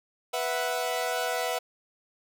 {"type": "chord", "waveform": "sawtooth", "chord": "B suspended fourth", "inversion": "none", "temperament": "equal", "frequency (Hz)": [493.9, 659.3, 740], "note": ["B4", "E5", "F#5"], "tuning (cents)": [0, 0, 0], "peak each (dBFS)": -28, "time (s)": [0.33, 1.59], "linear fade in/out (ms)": 10, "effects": []}